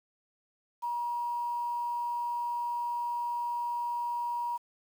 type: tone with quantisation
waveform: sine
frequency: 955 Hz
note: A#5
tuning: 42 cents sharp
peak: -30 dBFS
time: 0.82-4.58 s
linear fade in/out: 20 ms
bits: 9
effects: none